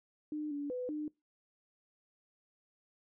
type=tone with pitch steps; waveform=sine; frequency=302.1 / 287.7 / 500 / 301.9 Hz; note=D4 / D4 / B4 / D4; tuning=+49 / -36 / +21 / +48 cents; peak=-35 dBFS; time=0.32-1.08 s; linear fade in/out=2 ms; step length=190 ms; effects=noise-tail reverb RT60 0.2 s tail -23 dB re dry